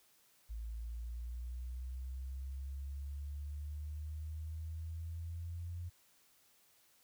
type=linear sweep; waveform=sine; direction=up; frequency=54.8 to 87.31 Hz; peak=-40 dBFS; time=0.49-5.9 s; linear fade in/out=20 ms; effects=white hiss -69 dBFS RMS until 7.03 s